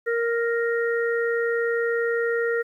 harmonic tone, 466.2 Hz, A#4, in tune, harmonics 1 / 3 / 4, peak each -22 / -30 / -29 dBFS, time 0.06-2.63 s, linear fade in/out 20 ms, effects 10-bit

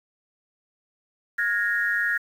sine tone cluster, 1428 / 1660 / 1857 Hz, F6 / G#6 / A#6, +38 / -1 / -7 cents, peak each -28 / -25 / -25 dBFS, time 1.38-2.18 s, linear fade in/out 10 ms, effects 8-bit

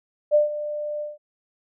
sine tone with ADSR envelope, 596 Hz, D5, 25 cents sharp, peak -12 dBFS, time 0.31-1.18 s, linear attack 37 ms, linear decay 140 ms, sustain -14 dB, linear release 170 ms, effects none

